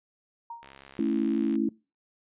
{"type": "tone with exponential decay", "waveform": "sine", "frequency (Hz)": 932.3, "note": "A#5", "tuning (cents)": 0, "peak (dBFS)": -34, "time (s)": [0.5, 0.8], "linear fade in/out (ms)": 5, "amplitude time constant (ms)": 64}
{"type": "click train", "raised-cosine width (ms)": 0.3, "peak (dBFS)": -31, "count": 64, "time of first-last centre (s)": [0.63, 1.555], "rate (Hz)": 68.1}
{"type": "chord", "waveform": "sine", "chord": "A major", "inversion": "none", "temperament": "equal", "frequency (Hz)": [220, 277.2, 329.6], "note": ["A3", "C#4", "E4"], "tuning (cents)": [0, 0, 0], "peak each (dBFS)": -28, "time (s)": [0.99, 1.69], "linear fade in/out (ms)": 2}
{"effects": ["noise-tail reverb RT60 0.3 s tail -24 dB re dry", "resampled to 8000 Hz"]}